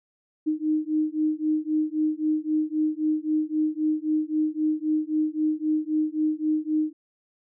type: beating tone pair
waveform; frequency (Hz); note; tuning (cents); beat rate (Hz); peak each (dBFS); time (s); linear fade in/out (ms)
sine; 307.1 / 310.9; D#4 / D#4; -23 / -1; 3.8; -25; 0.46-6.93; 20
effects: none